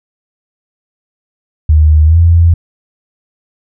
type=tone with pitch glide; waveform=sine; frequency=77 to 84.46 Hz; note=D#2 to E2; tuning=-17 to +43 cents; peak=-3 dBFS; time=1.69-2.54 s; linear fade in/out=5 ms; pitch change=+160 cents; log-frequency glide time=2.05-2.18 s; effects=none